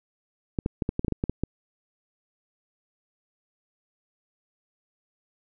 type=clicks; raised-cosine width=3 ms; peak=-12 dBFS; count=11; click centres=0.588 / 0.661 / 0.822 / 0.891 / 0.994 / 1.047 / 1.082 / 1.123 / 1.239 / 1.296 / 1.436 s; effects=none